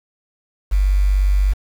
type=tone with quantisation; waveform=sine; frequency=48.39 Hz; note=G1; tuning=22 cents flat; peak=-12 dBFS; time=0.71-1.54 s; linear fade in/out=20 ms; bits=6; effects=none